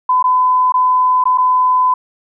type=tone with dropouts; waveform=sine; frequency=1010 Hz; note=B5; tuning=39 cents sharp; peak=-9 dBFS; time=0.09-1.94 s; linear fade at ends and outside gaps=5 ms; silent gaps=0.227-0.24 / 0.722-0.74 / 1.24-1.254 / 1.376-1.382 s; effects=none